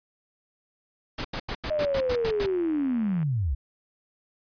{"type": "noise bursts", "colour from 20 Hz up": "pink", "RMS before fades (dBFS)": -31, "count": 9, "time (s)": [1.18, 2.462], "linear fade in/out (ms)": 5, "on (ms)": 66, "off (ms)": 86}
{"type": "click train", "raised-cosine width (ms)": 0.5, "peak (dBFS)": -29, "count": 127, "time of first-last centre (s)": [1.67, 3.229], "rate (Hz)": 80.8}
{"type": "linear sweep", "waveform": "sine", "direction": "down", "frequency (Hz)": [622.3, 58.27], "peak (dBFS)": -23, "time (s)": [1.7, 3.55], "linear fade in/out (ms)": 10}
{"effects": ["resampled to 11025 Hz"]}